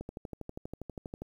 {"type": "click train", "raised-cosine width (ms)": 2, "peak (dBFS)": -26, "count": 16, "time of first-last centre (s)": [0.01, 1.22], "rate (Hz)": 12.4, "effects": ["10-bit"]}